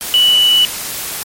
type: tone in noise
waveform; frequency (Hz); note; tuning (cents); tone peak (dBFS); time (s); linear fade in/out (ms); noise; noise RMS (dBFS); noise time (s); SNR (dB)
sine; 2960; F#7; 0; -7; 0.14-0.65; 0; white; -23; 0.01-1.23; +13
effects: MP3 64 kbps